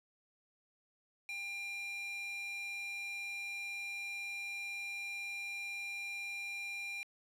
square tone with high-pass filter, 798 Hz, G5, 31 cents sharp, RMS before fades -42 dBFS, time 1.29-7.03 s, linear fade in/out 0 ms, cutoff 2300 Hz, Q 4, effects low-pass 12000 Hz 12 dB/octave + 12-bit

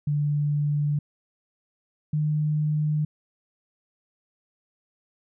sine tone pair in turn, 146.83 / 151.57 Hz, D3 / D#3, 0 / -45 cents, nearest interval minor second, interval 55 cents, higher second, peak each -21 dBFS, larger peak neither, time 0.07-0.99 / 2.13-3.05 s, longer neither, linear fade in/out 5 ms, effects none

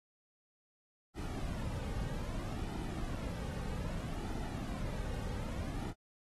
brown noise with flanger, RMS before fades -39 dBFS, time 1.14-5.94 s, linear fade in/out 50 ms, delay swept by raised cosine 1.8 to 3 ms, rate 0.62 Hz, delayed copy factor -0.5, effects AAC 32 kbps

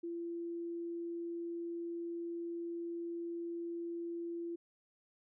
sine tone, 340 Hz, F4, 46 cents flat, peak -38 dBFS, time 0.03-4.56 s, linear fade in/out 10 ms, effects none

